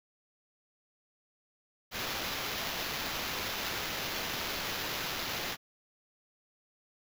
violet noise with sample-and-hold, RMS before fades -36 dBFS, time 1.91-5.57 s, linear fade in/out 50 ms, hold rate 8820 Hz, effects none

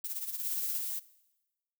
violet noise with tremolo, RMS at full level -35 dBFS, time 0.04-0.79 s, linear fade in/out 5 ms, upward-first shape sine, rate 17 Hz, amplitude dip 65%
violet noise, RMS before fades -36 dBFS, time 0.42-1 s, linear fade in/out 20 ms
effects noise-tail reverb RT60 1.0 s tail -19 dB re dry

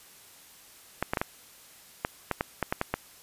clicks, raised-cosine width 0.5 ms, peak -11 dBFS, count 11, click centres 1.026 / 1.135 / 1.172 / 1.215 / 2.049 / 2.313 / 2.409 / 2.627 / 2.725 / 2.814 / 2.94 s, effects white hiss -53 dBFS RMS until 3.22 s + resampled to 32000 Hz

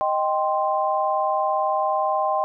sine chord, C minor, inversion first, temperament equal, 622.3 / 784 / 1046.5 Hz, Eb5 / G5 / C6, 0 / 0 / 0 cents, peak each -24 / -23 / -24 dBFS, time 0.01-2.44 s, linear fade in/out 0 ms, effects none

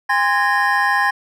triangle tone cluster, 810 / 1040 / 1665 / 1839 Hz, G#5 / C6 / G#6 / A#6, -43 / -11 / +4 / -24 cents, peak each -18 dBFS, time 0.09-1.11 s, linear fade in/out 10 ms, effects none

